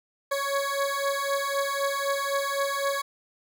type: beating tone pair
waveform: 20% pulse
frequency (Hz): 554.4 / 558.3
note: C#5 / C#5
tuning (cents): 0 / +12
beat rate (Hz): 3.9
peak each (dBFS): -24 / -23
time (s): 0.31-3.02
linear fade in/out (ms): 10
effects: none